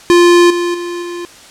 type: tone with level steps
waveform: square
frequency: 348.4 Hz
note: F4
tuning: 4 cents flat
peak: -5 / -14 / -20 / -22 dBFS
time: 0.1-1.25 s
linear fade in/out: 0 ms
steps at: 0.5 / 0.74 / 1.02 s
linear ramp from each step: 5 ms
effects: white hiss -38 dBFS RMS until 1.5 s + low-pass 8000 Hz 12 dB/octave